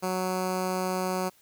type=tone with notch filter; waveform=10% pulse; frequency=185 Hz; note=F#3; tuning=in tune; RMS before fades=-29 dBFS; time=0.02-1.3 s; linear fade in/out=20 ms; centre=3100 Hz; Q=1.7; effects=white hiss -61 dBFS RMS until 1.41 s